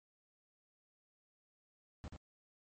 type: noise with echo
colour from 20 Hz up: brown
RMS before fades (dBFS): -45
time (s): 2.04-2.08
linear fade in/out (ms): 0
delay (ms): 84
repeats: 1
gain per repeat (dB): -4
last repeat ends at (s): 2.164
effects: MP3 32 kbps